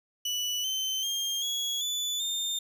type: tone with pitch steps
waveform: 30% pulse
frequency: 2960 / 3082 / 3209 / 3342 / 3480 / 3623 Hz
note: F#7 / G7 / G7 / G#7 / A7 / A7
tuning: 0 / -30 / +40 / +10 / -20 / +50 cents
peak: -26 dBFS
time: 0.25-2.59 s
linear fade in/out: 5 ms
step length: 390 ms
effects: none